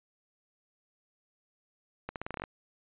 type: accelerating click train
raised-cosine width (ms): 0.5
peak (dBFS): -21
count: 10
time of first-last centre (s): 2.09-2.438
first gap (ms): 68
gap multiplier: 0.85
effects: resampled to 8000 Hz